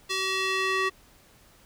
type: tone with band-pass filter sweep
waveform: square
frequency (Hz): 380.4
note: F#4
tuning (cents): +48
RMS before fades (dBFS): -27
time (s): 0.09-0.9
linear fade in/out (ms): 20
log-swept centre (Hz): 4000 to 1800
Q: 1.1
effects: pink hiss -57 dBFS RMS until 1.65 s